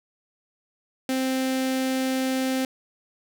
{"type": "tone with notch filter", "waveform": "sawtooth", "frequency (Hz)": 261.6, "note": "C4", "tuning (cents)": 0, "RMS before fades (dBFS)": -25, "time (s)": [1.09, 2.65], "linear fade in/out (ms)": 2, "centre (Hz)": 1100, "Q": 1.8, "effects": []}